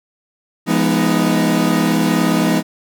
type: chord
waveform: 40% pulse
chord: F half-diminished seventh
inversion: none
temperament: equal with one note detuned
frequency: 170.43 / 207.7 / 246.9 / 311.1 Hz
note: F3 / Ab3 / Cb4 / Eb4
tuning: -42 / 0 / 0 / 0 cents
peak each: -18 dBFS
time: 0.66-2.63 s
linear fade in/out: 50 ms
effects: none